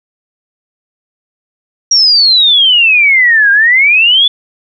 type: exponential two-way sweep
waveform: sine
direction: down then up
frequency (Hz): 5700 to 1591 to 3498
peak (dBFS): -4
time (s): 1.91-4.28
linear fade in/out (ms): 5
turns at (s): 3.51
effects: none